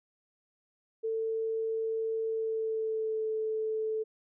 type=tone with pitch glide; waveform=sine; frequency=446.4 to 437.7 Hz; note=A4 to A4; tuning=+25 to -9 cents; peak=-29 dBFS; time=1.03-4.04 s; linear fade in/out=20 ms; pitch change=-34 cents; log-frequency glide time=2.26-3.27 s; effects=none